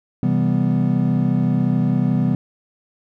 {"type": "chord", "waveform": "triangle", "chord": "C major seventh", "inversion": "none", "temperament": "equal", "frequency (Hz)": [130.81, 164.81, 196, 246.9], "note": ["C3", "E3", "G3", "B3"], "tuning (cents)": [0, 0, 0, 0], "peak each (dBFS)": -19, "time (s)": [0.23, 2.35], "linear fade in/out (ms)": 2, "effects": []}